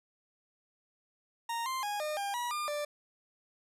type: tone with pitch steps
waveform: 40% pulse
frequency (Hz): 929 / 1047 / 825 / 608 / 802 / 966 / 1203 / 590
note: A#5 / C6 / G#5 / D#5 / G5 / B5 / D6 / D5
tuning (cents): -6 / +1 / -12 / -40 / +39 / -39 / +41 / +8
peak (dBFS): -32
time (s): 1.49-2.85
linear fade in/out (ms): 5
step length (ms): 170
effects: resampled to 32000 Hz